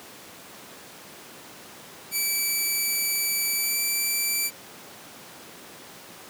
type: tone with pitch glide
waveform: 5% pulse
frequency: 2310 to 2331 Hz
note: D7 to D7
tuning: -29 to -14 cents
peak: -14 dBFS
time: 2.11-4.51 s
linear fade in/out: 50 ms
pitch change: +15 cents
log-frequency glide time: 3.56-3.8 s
effects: pink hiss -44 dBFS RMS until 6.29 s + high-pass 200 Hz 12 dB/octave